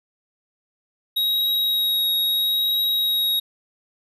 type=tone with vibrato; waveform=square; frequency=3800 Hz; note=A#7; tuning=33 cents sharp; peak=-19 dBFS; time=1.16-3.4 s; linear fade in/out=10 ms; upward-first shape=triangle; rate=0.76 Hz; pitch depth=11 cents each way; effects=none